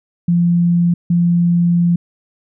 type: tone pair in turn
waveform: sine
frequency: 172.7 / 172.7 Hz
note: F3 / F3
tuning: -19 / -19 cents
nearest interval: unison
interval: 0 cents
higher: neither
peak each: -10 / -10 dBFS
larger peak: neither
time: 0.28-0.94 / 1.1-1.96 s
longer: second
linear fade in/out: 5 ms
effects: none